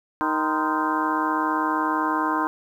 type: harmonic tone with a mistuned harmonic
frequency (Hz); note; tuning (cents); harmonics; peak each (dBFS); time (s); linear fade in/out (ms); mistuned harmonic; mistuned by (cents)
155.9; D#3; +4; 2 / 3 / 4 / 5 / 6 / 7 / 8 / 9 / 10; -26 / -36 / -37 / -32 / -28 / -25 / -31 / -35 / -32; 0.21-2.47; 0; 7; -91
effects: 9-bit